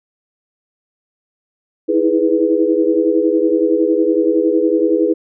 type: chord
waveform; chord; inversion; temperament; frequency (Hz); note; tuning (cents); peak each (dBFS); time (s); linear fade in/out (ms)
sine; E major seventh; third; equal with one note detuned; 318.8 / 329.6 / 415.3 / 493.9; D#4 / E4 / G#4 / B4; +42 / 0 / 0 / 0; -17; 1.88-5.14; 20
effects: none